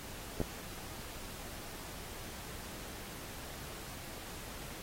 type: clicks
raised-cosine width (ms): 2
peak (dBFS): -20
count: 2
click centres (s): 0.403 / 0.415
effects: pink hiss -47 dBFS RMS until 4.82 s + AAC 48 kbps